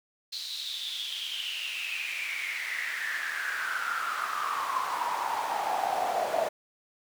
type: noise with high-pass filter sweep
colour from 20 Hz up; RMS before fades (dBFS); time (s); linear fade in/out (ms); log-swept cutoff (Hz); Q
brown; -32; 0.32-6.49; 10; 4200 to 630; 8.3
effects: none